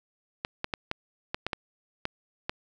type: clicks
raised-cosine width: 0.3 ms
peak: -13 dBFS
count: 9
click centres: 0.449 / 0.644 / 0.738 / 0.914 / 1.345 / 1.466 / 1.532 / 2.054 / 2.495 s
effects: none